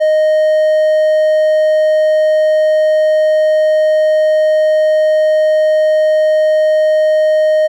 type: tone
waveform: triangle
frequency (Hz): 620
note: D#5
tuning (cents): -6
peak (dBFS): -6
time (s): 0-7.68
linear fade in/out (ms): 20
effects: none